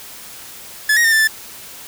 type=tone with pitch steps; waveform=45% pulse; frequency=1721 / 1877 / 1812 / 1768 / 1757 Hz; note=A6 / A#6 / A#6 / A6 / A6; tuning=-39 / +11 / -50 / +8 / -3 cents; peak=-11 dBFS; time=0.89-1.275 s; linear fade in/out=5 ms; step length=77 ms; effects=white hiss -36 dBFS RMS until 1.87 s